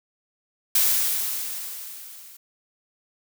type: noise with level ramp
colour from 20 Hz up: blue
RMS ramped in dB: -18 to -46 dBFS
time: 0.75-2.37 s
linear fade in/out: 5 ms
effects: none